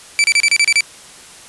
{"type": "tone bursts", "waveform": "sawtooth", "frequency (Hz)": 2322, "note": "D7", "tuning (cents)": -20, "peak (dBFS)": -6, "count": 8, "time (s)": [0.19, 0.807], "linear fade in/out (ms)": 0, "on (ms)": 50, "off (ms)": 31, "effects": ["white hiss -39 dBFS RMS until 1.48 s", "resampled to 24000 Hz"]}